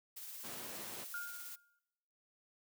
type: noise with tremolo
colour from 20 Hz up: blue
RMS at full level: -47 dBFS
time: 0.16-1.56 s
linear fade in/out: 10 ms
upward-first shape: triangle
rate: 17 Hz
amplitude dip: 30%
type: noise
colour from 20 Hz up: pink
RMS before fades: -48 dBFS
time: 0.43-1.05 s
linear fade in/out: 20 ms
type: tone with exponential decay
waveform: sine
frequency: 1419 Hz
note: F6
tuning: 27 cents sharp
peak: -38 dBFS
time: 1.14-1.79 s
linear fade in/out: 2 ms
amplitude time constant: 140 ms
effects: noise-tail reverb RT60 1.0 s tail -26 dB re dry + high-pass 200 Hz 12 dB/octave